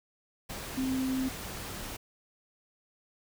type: tone in noise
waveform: sine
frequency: 261.6 Hz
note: C4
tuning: in tune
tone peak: -28 dBFS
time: 0.77-1.29 s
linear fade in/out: 10 ms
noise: pink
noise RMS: -40 dBFS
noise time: 0.49-1.97 s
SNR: +9 dB
effects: none